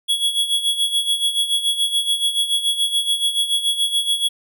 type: tone with tremolo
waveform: square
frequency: 3349 Hz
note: G#7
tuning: 14 cents sharp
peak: -15 dBFS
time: 0.08-4.29 s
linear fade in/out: 20 ms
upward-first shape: sine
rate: 7 Hz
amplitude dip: 70%
effects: none